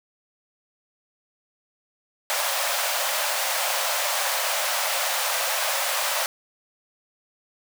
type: high-pass noise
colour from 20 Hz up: pink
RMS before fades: -25 dBFS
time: 2.3-6.26 s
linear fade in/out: 0 ms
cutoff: 530 Hz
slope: 96 dB/octave
effects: none